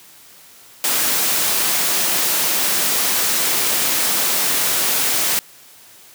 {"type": "high-pass noise", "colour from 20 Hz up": "white", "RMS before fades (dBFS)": -18, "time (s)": [0.84, 5.39], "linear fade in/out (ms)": 0, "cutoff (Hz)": 160, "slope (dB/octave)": 12, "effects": ["white hiss -45 dBFS RMS until 6.14 s", "high-pass 80 Hz 12 dB/octave"]}